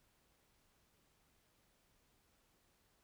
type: silence
effects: pink hiss -75 dBFS RMS until 3.03 s